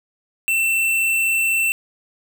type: tone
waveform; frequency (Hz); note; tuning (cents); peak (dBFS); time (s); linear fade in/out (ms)
square; 2684; E7; +31; -17; 0.48-1.72; 0
effects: none